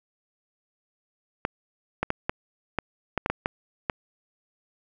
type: clicks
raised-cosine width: 0.5 ms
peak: -9 dBFS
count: 10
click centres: 1.451 / 2.03 / 2.104 / 2.295 / 2.787 / 3.177 / 3.261 / 3.3 / 3.459 / 3.898 s
effects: none